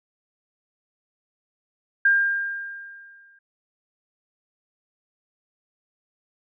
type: tone with exponential decay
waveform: sine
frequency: 1602 Hz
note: G6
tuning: 37 cents sharp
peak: -13 dBFS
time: 2.05-3.39 s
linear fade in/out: 5 ms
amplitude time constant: 290 ms
effects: none

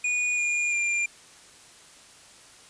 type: tone with pitch steps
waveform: square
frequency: 2457 / 2425 / 2393 Hz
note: D#7 / D#7 / D7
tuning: -22 / -45 / +32 cents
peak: -24 dBFS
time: 0.04-1.06 s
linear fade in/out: 5 ms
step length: 340 ms
effects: white hiss -51 dBFS RMS until 2.69 s + resampled to 22050 Hz

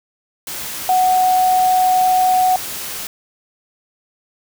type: tone in noise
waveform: sine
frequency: 740 Hz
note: F#5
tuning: in tune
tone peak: -11 dBFS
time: 0.89-2.56 s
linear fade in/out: 2 ms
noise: white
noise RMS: -27 dBFS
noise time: 0.47-3.07 s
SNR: +13 dB
effects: none

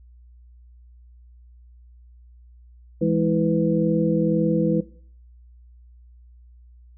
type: tone cluster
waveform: sine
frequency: 165.7 / 207.7 / 326.7 / 496.9 Hz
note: E3 / G#3 / E4 / B4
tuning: +9 / 0 / -15 / +11 cents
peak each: -23 dBFS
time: 3.01-4.81 s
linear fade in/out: 10 ms
effects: noise-tail reverb RT60 0.5 s tail -18 dB re dry + added 60 Hz sine -46 dBFS peak until 6.97 s

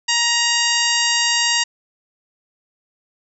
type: harmonic tone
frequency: 941 Hz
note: A#5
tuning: 16 cents sharp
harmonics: 1 / 2 / 3 / 4 / 5 / 6 / 7 / 8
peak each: -26 / -22 / -21 / -26 / -22 / -27 / -25 / -25 dBFS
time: 0.08-1.64 s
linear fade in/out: 10 ms
effects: none

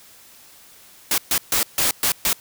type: noise bursts at uneven times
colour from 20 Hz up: white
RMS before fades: -19 dBFS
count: 6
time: 1.11-1.18 / 1.31-1.38 / 1.52-1.63 / 1.78-1.91 / 2.03-2.12 / 2.25-2.33 s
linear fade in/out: 2 ms
effects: white hiss -48 dBFS RMS until 2.4 s

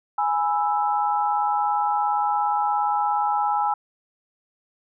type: chord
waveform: sine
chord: E major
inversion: first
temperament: equal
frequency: 830.6 / 987.8 / 1318.5 Hz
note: G#5 / B5 / E6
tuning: 0 / 0 / 0 cents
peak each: -21 / -27 / -27 dBFS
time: 0.18-3.74 s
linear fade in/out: 5 ms
effects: none

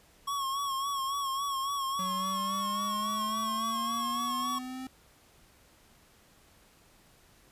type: tone with vibrato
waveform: square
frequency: 1100 Hz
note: C#6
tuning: 14 cents flat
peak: -31 dBFS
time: 0.27-4.59 s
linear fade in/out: 10 ms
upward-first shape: sine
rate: 3.6 Hz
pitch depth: 52 cents each way
type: exponential sweep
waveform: square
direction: up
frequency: 185 to 261.6 Hz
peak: -38 dBFS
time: 1.99-4.87 s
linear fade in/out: 2 ms
effects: pink hiss -61 dBFS RMS until 7.51 s + resampled to 32000 Hz

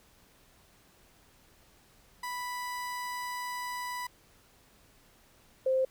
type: tone pair in turn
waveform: 30% pulse / sine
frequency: 987.8 / 523.3 Hz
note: B5 / C5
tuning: 0 / 0 cents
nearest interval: major seventh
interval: 1100 cents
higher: first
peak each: -32 / -24 dBFS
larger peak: second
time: 2.23-4.07 / 5.66-5.85 s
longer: first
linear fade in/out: 5 ms
effects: pink hiss -62 dBFS RMS until 5.9 s

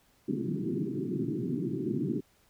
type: band-pass noise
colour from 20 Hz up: white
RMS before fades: -32 dBFS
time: 0.28-2.21 s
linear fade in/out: 10 ms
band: 120 to 390 Hz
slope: 96 dB/octave
effects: pink hiss -66 dBFS RMS until 2.49 s

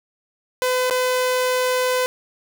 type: tone with dropouts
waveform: sawtooth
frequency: 506 Hz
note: B4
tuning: 42 cents sharp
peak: -14 dBFS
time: 0.62-2.06 s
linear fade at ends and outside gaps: 0 ms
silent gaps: 0.898-0.909 s
effects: none

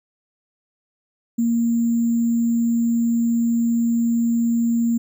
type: tone with sample-and-hold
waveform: sine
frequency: 232.7 Hz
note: A#3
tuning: 3 cents flat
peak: -16 dBFS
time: 1.38-4.98 s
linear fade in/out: 10 ms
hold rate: 7350 Hz
effects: none

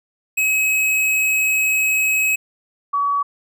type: tone pair in turn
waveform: square / sine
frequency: 2556 / 1135.4 Hz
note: D#7 / C#6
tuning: +46 / +41 cents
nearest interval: octave + major second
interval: 1405 cents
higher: first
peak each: -16 dBFS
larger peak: neither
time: 0.37-2.36 / 2.93-3.23 s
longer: first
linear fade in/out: 10 ms
effects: none

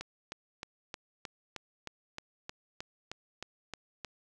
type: click train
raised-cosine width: 0.2 ms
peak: -22 dBFS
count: 14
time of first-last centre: 0.01-4.047 s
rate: 3.22 Hz
effects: none

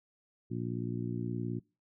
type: harmonic tone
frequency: 59 Hz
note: A#1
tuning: 22 cents sharp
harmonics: 2 / 3 / 4 / 5 / 6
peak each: -37 / -39 / -40 / -41 / -42 dBFS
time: 0.5-1.6 s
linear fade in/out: 20 ms
effects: noise-tail reverb RT60 0.3 s tail -24 dB re dry

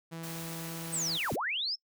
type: tone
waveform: sawtooth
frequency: 164.81 Hz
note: E3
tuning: in tune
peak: -35 dBFS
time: 0.11-1.18 s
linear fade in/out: 20 ms
type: noise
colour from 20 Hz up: white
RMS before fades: -44 dBFS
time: 0.23-1.36 s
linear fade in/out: 5 ms
type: linear two-way sweep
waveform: sine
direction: down then up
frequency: 8640 to 75.7 to 5440 Hz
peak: -30 dBFS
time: 0.92-1.76 s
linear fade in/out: 20 ms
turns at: 1.33 s
effects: noise-tail reverb RT60 0.1 s tail -24 dB re dry

